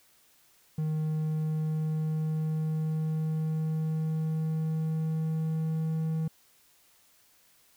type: tone with pitch glide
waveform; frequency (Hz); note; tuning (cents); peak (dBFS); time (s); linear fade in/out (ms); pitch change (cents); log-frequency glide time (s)
triangle; 155.56 to 159.66; D#3 to D#3; 0 to +45; -25; 0.78-6.28; 5; +45; 0.94-6.1
effects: white hiss -63 dBFS RMS until 7.76 s